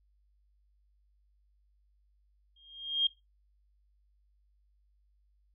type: tone with exponential growth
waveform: sine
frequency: 3224 Hz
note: G7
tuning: 48 cents sharp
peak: -21 dBFS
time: 2.56-3.07 s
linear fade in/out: 5 ms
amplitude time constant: 110 ms
effects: noise-tail reverb RT60 0.2 s tail -19 dB re dry + added 50 Hz sine -66 dBFS peak until 5.54 s